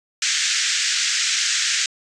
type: band-pass noise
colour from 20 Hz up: white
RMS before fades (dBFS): -21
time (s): 0.22-1.86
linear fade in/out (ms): 2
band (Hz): 1500 to 7400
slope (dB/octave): 48
effects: resampled to 22050 Hz